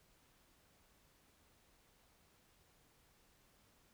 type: silence
effects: pink hiss -71 dBFS RMS until 3.93 s